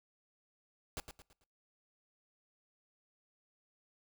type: noise with echo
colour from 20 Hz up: pink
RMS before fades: -41 dBFS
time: 0.97-1 s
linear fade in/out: 0 ms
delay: 110 ms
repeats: 4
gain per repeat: -8 dB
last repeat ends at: 1.44 s
effects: noise-tail reverb RT60 0.4 s tail -24 dB re dry